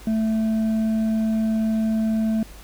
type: tone with hard clipping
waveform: sine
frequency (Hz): 220.5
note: A3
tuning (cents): +4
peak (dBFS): -20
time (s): 0.07-2.43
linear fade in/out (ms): 2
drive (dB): 4
effects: added 50 Hz sine -41 dBFS peak until 2.63 s + pink hiss -46 dBFS RMS until 2.63 s